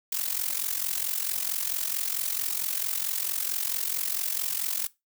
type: noise with amplitude modulation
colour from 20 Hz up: blue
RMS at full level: -26 dBFS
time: 0.12-4.87 s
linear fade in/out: 5 ms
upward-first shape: sine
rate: 44.5 Hz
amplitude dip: 80%
effects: noise-tail reverb RT60 0.2 s tail -19 dB re dry